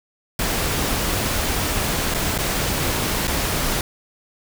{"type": "noise with dropouts", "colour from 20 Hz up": "pink", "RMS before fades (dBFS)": -22, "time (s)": [0.39, 3.81], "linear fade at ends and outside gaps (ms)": 2, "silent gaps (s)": [[2.141, 2.146], [2.379, 2.386], [3.273, 3.278]], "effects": []}